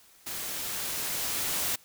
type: noise with level ramp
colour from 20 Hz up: white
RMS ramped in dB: -36 to -29 dBFS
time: 0.26-1.76 s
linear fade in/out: 10 ms
effects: white hiss -58 dBFS RMS until 1.84 s

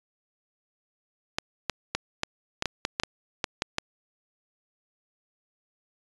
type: clicks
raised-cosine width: 0.2 ms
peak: -8 dBFS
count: 12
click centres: 1.385 / 1.697 / 1.95 / 2.234 / 2.624 / 2.657 / 2.851 / 2.999 / 3.035 / 3.442 / 3.621 / 3.784 s
effects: resampled to 22050 Hz

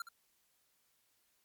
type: tone with echo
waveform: square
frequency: 1379 Hz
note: F6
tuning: 22 cents flat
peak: -39 dBFS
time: 0-0.02 s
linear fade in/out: 2 ms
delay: 68 ms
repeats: 1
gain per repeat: -10 dB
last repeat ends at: 0.088 s
effects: white hiss -75 dBFS RMS until 1.44 s + MP3 96 kbps

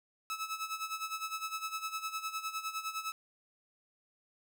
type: tone with tremolo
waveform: sawtooth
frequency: 1300 Hz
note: E6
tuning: 24 cents flat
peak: -30 dBFS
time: 0.3-3.12 s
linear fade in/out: 0 ms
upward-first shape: sine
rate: 9.8 Hz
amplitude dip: 75%
effects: none

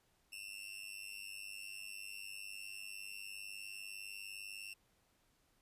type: tone with amplitude modulation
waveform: sawtooth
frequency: 2699 Hz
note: E7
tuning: 40 cents sharp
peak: -39 dBFS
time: 0.32-4.74 s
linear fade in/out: 10 ms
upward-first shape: sine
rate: 99.9 Hz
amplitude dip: 95%
effects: pink hiss -75 dBFS RMS until 5.61 s + resampled to 32000 Hz

